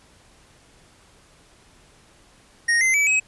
square tone with pitch steps, 1864.7 / 2069 / 2296 / 2547 Hz, A#6 / C7 / D7 / D#7, 0 / -20 / -40 / +40 cents, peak -17 dBFS, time 2.68-3.2 s, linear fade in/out 10 ms, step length 130 ms, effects pink hiss -54 dBFS RMS until 3.27 s + resampled to 24000 Hz

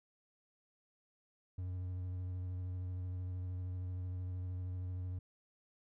triangle tone with vibrato, 91.1 Hz, F#2, 26 cents flat, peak -36 dBFS, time 1.58-5.19 s, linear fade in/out 5 ms, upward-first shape sine, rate 13 Hz, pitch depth 20 cents each way, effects none

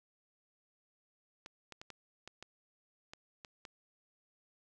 clicks, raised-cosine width 0.2 ms, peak -30 dBFS, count 9, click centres 1.461 / 1.723 / 1.815 / 1.903 / 2.276 / 2.426 / 3.135 / 3.448 / 3.652 s, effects none

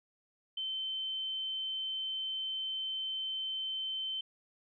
sine tone, 3085 Hz, G7, 28 cents flat, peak -34 dBFS, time 0.57-4.21 s, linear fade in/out 5 ms, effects none

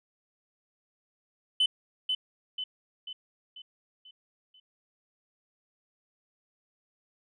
sine tone with echo, 3025 Hz, F#7, 38 cents sharp, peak -19 dBFS, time 1.6-1.66 s, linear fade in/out 5 ms, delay 490 ms, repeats 6, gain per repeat -6 dB, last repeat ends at 4.6 s, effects tanh soft clip ceiling -19 dBFS

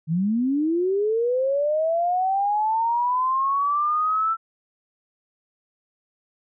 sine linear sweep, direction up, 151 to 1339 Hz, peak -19 dBFS, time 0.07-4.37 s, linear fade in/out 50 ms, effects none

